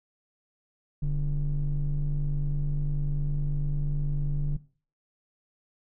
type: ring-modulated tone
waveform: triangle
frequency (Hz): 60.6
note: B1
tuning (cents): -32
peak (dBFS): -18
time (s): 1.02-4.57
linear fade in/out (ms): 10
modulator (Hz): 85.2
effects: noise-tail reverb RT60 0.4 s tail -19 dB re dry + tanh soft clip ceiling -18 dBFS